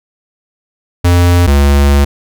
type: tone pair in turn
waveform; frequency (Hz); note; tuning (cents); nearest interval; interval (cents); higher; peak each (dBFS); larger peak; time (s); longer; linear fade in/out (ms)
square; 87.8 / 70.6; F2 / C#2; +10 / +32; major third; 378; first; -6; neither; 1.04-1.47 / 1.47-2.05; second; 10
effects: none